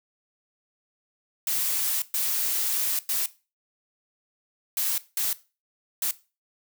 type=noise bursts at uneven times; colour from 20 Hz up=blue; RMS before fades=-26 dBFS; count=6; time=1.47-2.02 / 2.14-2.99 / 3.09-3.26 / 4.77-4.98 / 5.17-5.33 / 6.02-6.11 s; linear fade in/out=2 ms; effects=noise-tail reverb RT60 0.3 s tail -17 dB re dry